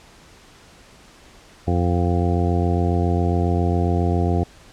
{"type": "harmonic tone", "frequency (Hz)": 87.31, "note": "F2", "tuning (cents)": 0, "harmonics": [1, 2, 3, 4, 5, 6, 8, 9], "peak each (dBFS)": [-19, -24, -27, -26, -29, -33, -28, -33], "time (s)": [1.67, 4.44], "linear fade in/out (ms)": 10, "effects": ["pink hiss -48 dBFS RMS until 4.72 s", "low-pass 8000 Hz 12 dB/octave"]}